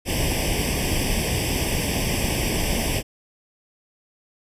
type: noise with comb filter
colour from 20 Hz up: pink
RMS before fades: -23 dBFS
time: 0.05-3.03 s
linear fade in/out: 50 ms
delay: 0.37 ms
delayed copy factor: +1
effects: resampled to 32000 Hz